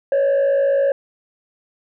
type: tone with frequency modulation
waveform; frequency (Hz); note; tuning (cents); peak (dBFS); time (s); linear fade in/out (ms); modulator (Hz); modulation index
sine; 554.4; C#5; 0; -11; 0.12-0.92; 2; 54.8; 0.49
effects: tanh soft clip ceiling -13 dBFS